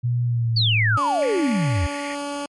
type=tone with pitch glide; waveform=sine; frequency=121 to 109.68 Hz; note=B2 to A2; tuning=-35 to -5 cents; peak=-18 dBFS; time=0.03-0.98 s; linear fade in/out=20 ms; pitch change=-170 cents; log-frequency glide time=0.25-0.75 s
type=exponential sweep; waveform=sine; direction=down; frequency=4699 to 74.8 Hz; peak=-18 dBFS; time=0.56-1.87 s; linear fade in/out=10 ms
type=tone; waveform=15% pulse; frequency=286.2 Hz; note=D4; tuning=45 cents flat; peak=-20 dBFS; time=0.97-2.46 s; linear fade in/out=5 ms
type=band-pass noise; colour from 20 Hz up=pink; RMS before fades=-36 dBFS; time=1.22-2.15 s; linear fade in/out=2 ms; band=1800 to 2500 Hz; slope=96 dB/octave
effects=MP3 48 kbps